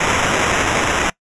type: noise with sample-and-hold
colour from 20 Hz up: blue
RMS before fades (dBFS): -17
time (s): 0-1.1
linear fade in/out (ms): 5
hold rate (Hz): 4410
effects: noise-tail reverb RT60 0.1 s tail -22 dB re dry + resampled to 22050 Hz